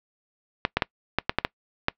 clicks, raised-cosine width 0.3 ms, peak -4 dBFS, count 8, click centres 0.651 / 0.77 / 0.822 / 1.186 / 1.295 / 1.386 / 1.449 / 1.884 s, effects noise-tail reverb RT60 0.1 s tail -24 dB re dry + low-pass 4000 Hz 12 dB/octave

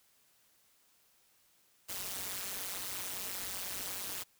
white noise with amplitude modulation, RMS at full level -36 dBFS, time 1.88-4.24 s, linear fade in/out 20 ms, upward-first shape sine, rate 189 Hz, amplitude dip 100%, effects white hiss -69 dBFS RMS until 4.39 s

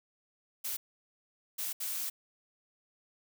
blue noise bursts at uneven times, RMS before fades -36 dBFS, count 3, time 0.64-0.77 / 1.58-1.73 / 1.8-2.1 s, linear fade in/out 10 ms, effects none

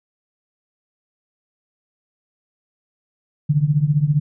sine tone with tremolo, 147.8 Hz, D3, 11 cents sharp, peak -10 dBFS, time 3.49-4.2 s, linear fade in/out 10 ms, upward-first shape triangle, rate 15 Hz, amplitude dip 90%, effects none

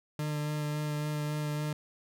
40% pulse tone with vibrato, 149.9 Hz, D3, 36 cents sharp, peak -30 dBFS, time 0.19-1.73 s, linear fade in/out 2 ms, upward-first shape sine, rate 3.6 Hz, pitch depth 13 cents each way, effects none

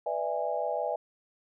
sine chord, E dominant seventh, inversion second, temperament just, 494.4 / 593.3 / 659.3 / 824.1 Hz, B4 / D5 / E5 / G#5, +2 / +18 / 0 / -14 cents, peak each -35 / -33 / -33 / -34 dBFS, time 0.06-0.96 s, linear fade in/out 5 ms, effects none

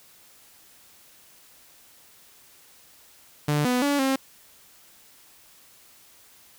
sawtooth tone with pitch steps, 148.1 / 248.7 / 285.4 / 267.4 Hz, D3 / B3 / D4 / C4, +15 / +12 / -49 / +38 cents, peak -17 dBFS, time 3.48-4.16 s, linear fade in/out 5 ms, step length 170 ms, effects white hiss -54 dBFS RMS until 6.58 s

